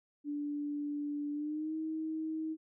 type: tone with pitch glide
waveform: sine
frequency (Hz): 291.8 to 316.4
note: D4 to D#4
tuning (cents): -11 to +29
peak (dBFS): -34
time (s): 0.24-2.57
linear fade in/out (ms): 50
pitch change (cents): +140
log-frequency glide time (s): 1.32-1.75
effects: none